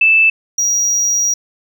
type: tone pair in turn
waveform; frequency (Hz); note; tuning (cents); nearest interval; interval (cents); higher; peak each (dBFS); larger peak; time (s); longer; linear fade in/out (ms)
sine / triangle; 2637 / 5745; E7 / F8; 0 / +48; octave + minor second; 1348; second; -7 / -11; first; 0.01-0.3 / 0.58-1.34; second; 5
effects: none